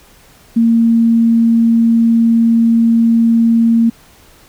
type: tone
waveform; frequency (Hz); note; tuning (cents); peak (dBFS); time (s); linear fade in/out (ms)
sine; 229.8; A#3; -25; -7; 0.56-3.9; 10
effects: pink hiss -45 dBFS RMS until 4.48 s